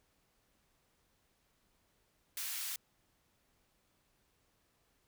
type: high-pass noise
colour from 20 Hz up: white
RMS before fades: -40 dBFS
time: 2.37-2.76 s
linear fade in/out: 2 ms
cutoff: 1500 Hz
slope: 12 dB/octave
effects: pink hiss -75 dBFS RMS until 5.07 s